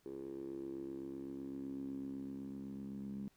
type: tone with band-pass filter sweep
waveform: 10% pulse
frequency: 67.9 Hz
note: C#2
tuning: 35 cents flat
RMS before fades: -45 dBFS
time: 0.06-3.28 s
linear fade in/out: 0 ms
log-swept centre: 380 to 210 Hz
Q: 6.2
effects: pink hiss -73 dBFS RMS until 3.36 s